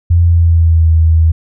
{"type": "tone with pitch glide", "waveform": "sine", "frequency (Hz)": [85.6, 80.89], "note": ["F2", "E2"], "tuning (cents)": [-34, -32], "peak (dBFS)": -5, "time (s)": [0.1, 1.32], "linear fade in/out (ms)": 10, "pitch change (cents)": -98, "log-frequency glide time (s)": [0.22, 0.89], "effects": []}